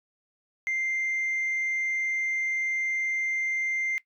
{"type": "tone", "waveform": "sine", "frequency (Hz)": 2093, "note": "C7", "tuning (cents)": 0, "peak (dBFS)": -24, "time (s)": [0.67, 3.98], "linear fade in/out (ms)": 0, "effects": ["noise-tail reverb RT60 0.1 s tail -19 dB re dry", "tanh soft clip ceiling -23 dBFS"]}